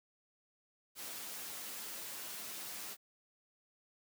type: noise with comb filter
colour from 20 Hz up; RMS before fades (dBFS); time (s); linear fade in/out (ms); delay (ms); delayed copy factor
white; -45; 0.95-2.97; 50; 9.4; +0.55
effects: high-pass 150 Hz 12 dB/octave